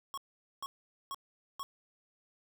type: tone bursts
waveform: square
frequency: 1100 Hz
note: C#6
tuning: 14 cents flat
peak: -38 dBFS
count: 4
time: 0.14-1.63 s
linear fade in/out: 0 ms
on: 35 ms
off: 450 ms
effects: none